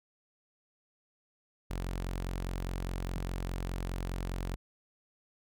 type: tone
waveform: sawtooth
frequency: 44.89 Hz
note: F1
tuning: 48 cents sharp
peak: -30 dBFS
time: 1.7-4.56 s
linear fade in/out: 10 ms
type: tone with exponential decay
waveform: sine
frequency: 143.6 Hz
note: D3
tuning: 39 cents flat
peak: -32 dBFS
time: 3.16-3.25 s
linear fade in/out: 2 ms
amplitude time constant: 18 ms
effects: none